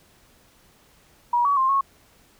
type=tone with pitch steps; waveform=sine; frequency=960 / 1132 / 1055 / 1097 Hz; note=B5 / C#6 / C6 / C#6; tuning=-49 / +36 / +14 / -18 cents; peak=-17 dBFS; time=1.33-1.81 s; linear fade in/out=5 ms; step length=120 ms; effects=pink hiss -57 dBFS RMS until 2.39 s